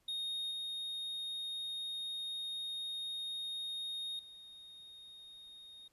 triangle tone with level steps, 3712 Hz, A#7, 8 cents flat, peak -35 / -37 / -50 dBFS, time 0.08-5.88 s, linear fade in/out 5 ms, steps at 0.51 / 4.19 s, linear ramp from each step 2 ms, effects pink hiss -75 dBFS RMS until 5.92 s + resampled to 32000 Hz

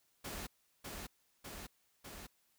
pink noise with echo, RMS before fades -44 dBFS, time 0.24-0.47 s, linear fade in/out 10 ms, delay 600 ms, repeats 3, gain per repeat -2 dB, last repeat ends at 2.27 s, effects white hiss -75 dBFS RMS until 2.58 s

